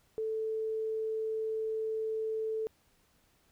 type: tone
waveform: sine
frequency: 440 Hz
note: A4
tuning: in tune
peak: -31 dBFS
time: 0.18-2.67 s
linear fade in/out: 0 ms
effects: pink hiss -69 dBFS RMS until 3.51 s